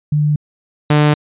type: tone pair in turn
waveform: sine / sawtooth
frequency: 149.2 / 149.2 Hz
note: D3 / D3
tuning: +28 / +28 cents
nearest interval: unison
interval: 0 cents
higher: neither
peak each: -11 / -5 dBFS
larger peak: second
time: 0.12-0.36 / 0.9-1.14 s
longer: neither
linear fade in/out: 5 ms
effects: resampled to 8000 Hz